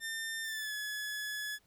sawtooth tone with pitch glide, 1800 to 1702.9 Hz, A6 to G#6, +39 to +43 cents, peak -33 dBFS, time 0-1.59 s, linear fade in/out 50 ms, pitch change -96 cents, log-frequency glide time 0.43-0.74 s, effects pink hiss -71 dBFS RMS until 1.66 s

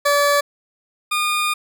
20% pulse tone pair in turn, 575 / 1218.4 Hz, D5 / D#6, -37 / -37 cents, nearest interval octave + minor second, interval 1300 cents, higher second, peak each -9 / -13 dBFS, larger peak first, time 0.05-0.41 / 1.11-1.54 s, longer second, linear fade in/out 10 ms, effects none

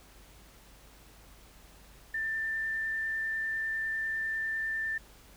sine tone with vibrato, 1782 Hz, A6, 22 cents sharp, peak -30 dBFS, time 2.14-4.98 s, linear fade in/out 5 ms, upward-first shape sine, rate 10 Hz, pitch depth 8 cents each way, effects added 50 Hz sine -57 dBFS peak until 5.36 s + pink hiss -57 dBFS RMS until 5.36 s

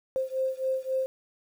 sine beating tone pair, 523.3 / 527 Hz, C5 / C5, 0 / +12 cents, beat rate 3.7 Hz, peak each -29 / -30 dBFS, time 0.16-1.06 s, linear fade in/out 0 ms, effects 9-bit

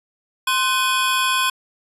square tone cluster, 1047 / 1512 / 2502 / 3367 Hz, C6 / F#6 / D#7 / G#7, +1 / +37 / +9 / +23 cents, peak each -21 / -25 / -25 / -24 dBFS, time 0.47-1.5 s, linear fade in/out 5 ms, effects resampled to 32000 Hz

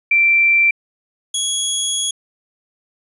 sine / 15% pulse tone pair in turn, 2349 / 3335 Hz, D7 / G#7, 0 / +7 cents, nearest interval tritone, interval 607 cents, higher second, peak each -10 dBFS, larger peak neither, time 0.11-0.71 / 1.34-2.11 s, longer second, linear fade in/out 5 ms, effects resampled to 24000 Hz

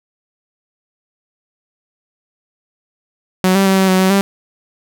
sawtooth tone with pitch steps, 185.8 / 194.9 / 191.8 / 190.7 / 186.5 / 188.5 / 197.2 Hz, F#3 / G3 / G3 / G3 / F#3 / F#3 / G3, +7 / -10 / -37 / -47 / +14 / +32 / +11 cents, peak -6 dBFS, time 3.44-4.21 s, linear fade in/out 0 ms, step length 110 ms, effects none

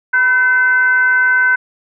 sine tone with frequency modulation, 1526 Hz, G6, 47 cents flat, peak -9 dBFS, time 0.13-1.56 s, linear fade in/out 10 ms, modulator 541 Hz, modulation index 0.43, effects none

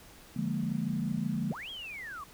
sine chord, Bb dominant seventh, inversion first, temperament equal, 146.83 / 174.61 / 207.7 / 233.1 Hz, D3 / F3 / Ab3 / Bb3, 0 / 0 / 0 / 0 cents, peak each -36 / -35 / -34 / -35 dBFS, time 0.36-1.53 s, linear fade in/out 5 ms
sine linear two-way sweep, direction up then down, 241 to 3322 to 1071 Hz, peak -39 dBFS, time 1.5-2.24 s, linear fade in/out 5 ms, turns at 1.7 s
effects pink hiss -54 dBFS RMS until 2.33 s

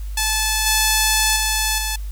5% pulse tone with level steps, 869 Hz, A5, 22 cents flat, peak -6 / -3 / -6 / -10 dBFS, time 0.17-1.96 s, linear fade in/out 5 ms, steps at 0.66 / 1.36 / 1.78 s, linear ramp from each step 5 ms, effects added 50 Hz sine -25 dBFS peak until 2.11 s + white hiss -48 dBFS RMS until 2.11 s

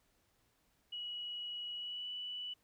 sine tone with pitch glide, 2918 to 2964 Hz, F#7 to F#7, -25 to +2 cents, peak -40 dBFS, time 0.92-2.54 s, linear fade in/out 10 ms, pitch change +27 cents, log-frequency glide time 1.72-2.08 s, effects pink hiss -75 dBFS RMS until 2.63 s

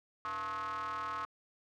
square ring-modulated tone, 100 Hz, G2, 35 cents sharp, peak -34 dBFS, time 0.25-1.25 s, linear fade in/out 0 ms, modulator 1180 Hz, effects low-pass 5000 Hz 12 dB/octave

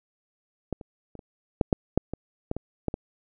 clicks, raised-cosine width 2 ms, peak -15 / -27 / -28 / -30 / -6 / -6 / -6 / -18 / -14 / -19 / -12 / -16 dBFS, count 12, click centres 0.727 / 0.812 / 1.153 / 1.192 / 1.612 / 1.728 / 1.976 / 2.136 / 2.514 / 2.566 / 2.883 / 2.941 s, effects none

